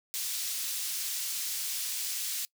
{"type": "high-pass noise", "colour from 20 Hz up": "pink", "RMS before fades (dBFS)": -34, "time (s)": [0.14, 2.45], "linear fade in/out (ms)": 0, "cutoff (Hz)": 4400, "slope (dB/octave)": 12, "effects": ["noise-tail reverb RT60 0.1 s tail -23 dB re dry"]}